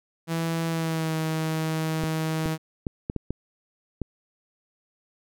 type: tone with pitch glide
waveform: sawtooth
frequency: 164.81 to 159.01 Hz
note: E3 to D#3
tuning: 0 to +38 cents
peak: -21 dBFS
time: 0.27-2.58 s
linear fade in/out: 50 ms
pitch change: -62 cents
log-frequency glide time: 0.68-1.15 s
type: clicks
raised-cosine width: 3 ms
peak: -15 dBFS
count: 7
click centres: 2.037 / 2.459 / 2.868 / 3.099 / 3.163 / 3.306 / 4.017 s
effects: none